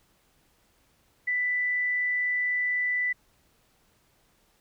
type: tone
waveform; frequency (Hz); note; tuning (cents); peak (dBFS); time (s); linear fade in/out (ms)
sine; 1984; B6; +7; -24; 1.27-3.13; 10
effects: pink hiss -66 dBFS RMS until 4.6 s